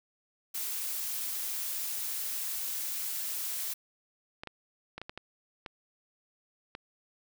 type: noise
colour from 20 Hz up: blue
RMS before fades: -35 dBFS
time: 0.54-3.74 s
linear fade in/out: 10 ms
type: clicks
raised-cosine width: 0.3 ms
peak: -24 dBFS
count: 8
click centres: 4.435 / 4.473 / 4.98 / 5.016 / 5.095 / 5.176 / 5.662 / 6.751 s
effects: none